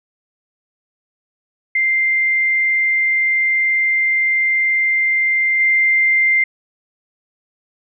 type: tone with level steps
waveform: sine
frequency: 2093 Hz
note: C7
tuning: in tune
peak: -13 / -11 dBFS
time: 1.75-6.44 s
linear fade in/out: 5 ms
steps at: 5.59 s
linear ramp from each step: 20 ms
effects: none